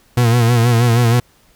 40% pulse tone with vibrato, 118.4 Hz, A#2, 27 cents sharp, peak -9 dBFS, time 0.17-1.2 s, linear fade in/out 5 ms, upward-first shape sine, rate 6.3 Hz, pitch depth 66 cents each way, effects pink hiss -53 dBFS RMS until 1.55 s

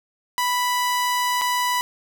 sawtooth tone with dropouts, 987.8 Hz, B5, in tune, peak -16 dBFS, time 0.38-1.81 s, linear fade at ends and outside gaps 0 ms, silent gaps 1.413-1.418 s, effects none

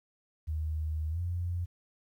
sine tone with pitch glide, 78 to 87.55 Hz, D#2 to F2, +5 to +5 cents, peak -30 dBFS, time 0.47-1.66 s, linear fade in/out 20 ms, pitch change +200 cents, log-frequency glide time 1.1-1.2 s, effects 11-bit

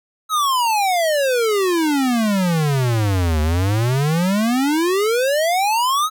square exponential two-way sweep, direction down then up, 1302 to 74.8 to 1302 Hz, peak -16 dBFS, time 0.29-6.1 s, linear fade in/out 50 ms, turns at 3.41 s, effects none

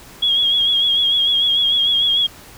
sine tone with vibrato, 3300 Hz, G#7, 12 cents flat, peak -13 dBFS, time 0.22-2.27 s, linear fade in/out 10 ms, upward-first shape sine, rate 6.7 Hz, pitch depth 44 cents each way, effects pink hiss -41 dBFS RMS until 2.57 s

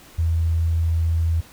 sine tone, 82.41 Hz, E2, in tune, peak -17 dBFS, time 0.18-1.41 s, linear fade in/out 10 ms, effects pink hiss -47 dBFS RMS until 1.52 s

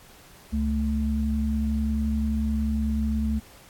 sine tone pair together, 69.3 / 219.1 Hz, C#2 / A3, 0 / -7 cents, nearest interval octave + minor sixth, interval 1993 cents, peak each -25 dBFS, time 0.52-3.4 s, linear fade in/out 20 ms, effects pink hiss -51 dBFS RMS until 3.69 s + AAC 64 kbps

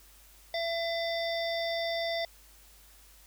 harmonic tone with a mistuned harmonic, 671 Hz, E5, 31 cents sharp, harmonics 1 / 3 / 5 / 7 / 8, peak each -31 / -37 / -38 / -42 / -43 dBFS, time 0.54-2.25 s, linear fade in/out 2 ms, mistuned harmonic 5, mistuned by +110 cents, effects added 50 Hz sine -58 dBFS peak until 3.26 s + white hiss -58 dBFS RMS until 3.26 s

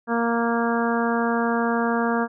harmonic tone, 233.1 Hz, A#3, in tune, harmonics 1 / 2 / 3 / 4 / 5 / 6 / 7, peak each -23 / -26 / -28 / -29 / -30 / -31 / -31 dBFS, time 0.07-2.28 s, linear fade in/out 50 ms, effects none

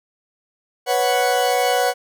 40% pulse chord, B suspended second, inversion none, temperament equal, 493.9 / 554.4 / 740 Hz, B4 / C#5 / F#5, 0 / 0 / 0 cents, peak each -20 / -22 / -18 dBFS, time 0.86-1.94 s, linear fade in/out 50 ms, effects none

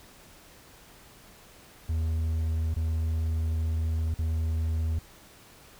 triangle tone with dropouts, 80.4 Hz, E2, 43 cents flat, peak -23 dBFS, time 1.89-4.99 s, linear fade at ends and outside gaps 5 ms, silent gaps 2.742-2.763 / 4.142-4.188 s, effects pink hiss -53 dBFS RMS until 5.79 s

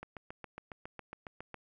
click train, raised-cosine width 0.5 ms, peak -28 dBFS, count 12, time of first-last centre 0.03-1.543 s, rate 7.27 Hz, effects none

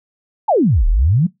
sine exponential two-way sweep, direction down then up, 932.3 to 34.65 to 192.3 Hz, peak -10 dBFS, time 0.48-1.27 s, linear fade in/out 10 ms, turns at 0.87 s, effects noise-tail reverb RT60 0.2 s tail -23 dB re dry

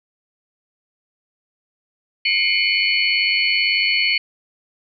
sine tone cluster, 2126 / 2224 / 2411 / 2990 / 4401 Hz, C7 / C#7 / D7 / F#7 / C#8, +27 / +5 / +45 / +17 / -13 cents, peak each -22 dBFS, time 2.25-4.18 s, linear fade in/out 5 ms, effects none

